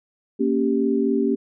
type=chord; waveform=sine; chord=G diminished; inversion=first; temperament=equal; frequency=233.1 / 277.2 / 392 Hz; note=Bb3 / Db4 / G4; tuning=0 / 0 / 0 cents; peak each=-22 dBFS; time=0.39-1.36 s; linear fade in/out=20 ms; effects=none